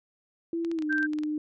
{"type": "tone with pitch glide", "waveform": "sine", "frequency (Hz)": [334.3, 303], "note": ["E4", "D#4"], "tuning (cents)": [24, -46], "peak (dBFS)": -27, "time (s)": [0.53, 1.38], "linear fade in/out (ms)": 2, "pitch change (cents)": -170, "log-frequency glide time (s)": [0.73, 0.85]}
{"type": "clicks", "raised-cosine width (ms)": 0.2, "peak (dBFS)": -26, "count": 10, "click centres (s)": [0.648, 0.715, 0.788, 0.823, 0.927, 0.982, 1.029, 1.134, 1.187, 1.235]}
{"type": "tone", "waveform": "sine", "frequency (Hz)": 1568, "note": "G6", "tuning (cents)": 0, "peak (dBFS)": -25, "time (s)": [0.89, 1.07], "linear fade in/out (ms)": 20}
{"effects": []}